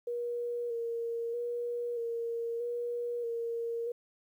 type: tone with vibrato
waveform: sine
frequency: 471.6 Hz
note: A#4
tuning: 20 cents sharp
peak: -32 dBFS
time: 0.07-3.92 s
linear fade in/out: 5 ms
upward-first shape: square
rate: 0.79 Hz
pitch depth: 25 cents each way
effects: 11-bit